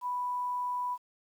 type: tone with quantisation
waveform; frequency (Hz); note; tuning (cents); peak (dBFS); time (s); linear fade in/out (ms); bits
sine; 987.8; B5; 0; -30; 0.01-0.98; 50; 10
effects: none